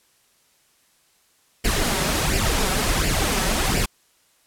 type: noise with flanger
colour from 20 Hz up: pink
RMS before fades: -21 dBFS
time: 1.64-3.86 s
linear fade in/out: 10 ms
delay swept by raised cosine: 0.4 to 5.4 ms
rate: 1.4 Hz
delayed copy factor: +0.65
effects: white hiss -61 dBFS RMS until 4.46 s + low-pass 12000 Hz 12 dB/octave